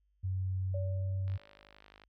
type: tone with pitch glide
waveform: sine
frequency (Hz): 94 to 95.98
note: F#2 to G2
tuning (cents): +28 to -36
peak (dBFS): -31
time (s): 0.23-1.38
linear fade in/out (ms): 20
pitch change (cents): +36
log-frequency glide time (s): 0.59-1.12
type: tone with exponential decay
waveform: sine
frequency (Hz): 571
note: D5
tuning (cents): -49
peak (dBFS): -38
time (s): 0.74-1.8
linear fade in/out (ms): 5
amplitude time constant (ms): 230
type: click train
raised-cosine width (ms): 0.3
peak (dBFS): -38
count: 40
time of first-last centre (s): 1.28-2.037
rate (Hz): 51.5
effects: added 50 Hz sine -70 dBFS peak until 2.08 s